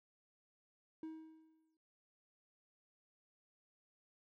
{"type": "tone with exponential decay", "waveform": "triangle", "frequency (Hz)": 318.2, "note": "D#4", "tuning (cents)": 39, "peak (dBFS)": -40, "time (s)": [1.03, 1.77], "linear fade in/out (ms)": 2, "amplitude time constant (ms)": 160, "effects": ["noise-tail reverb RT60 0.4 s tail -26 dB re dry"]}